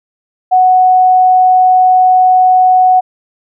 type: tone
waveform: sine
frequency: 740 Hz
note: F#5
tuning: in tune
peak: -4 dBFS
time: 0.51-3.01 s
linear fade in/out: 20 ms
effects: none